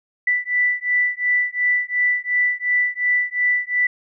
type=beating tone pair; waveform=sine; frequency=1975.5 / 1978.3 Hz; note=B6 / B6; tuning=0 / +2 cents; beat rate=2.8 Hz; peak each=-20 dBFS; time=0.27-3.87 s; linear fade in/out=5 ms; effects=none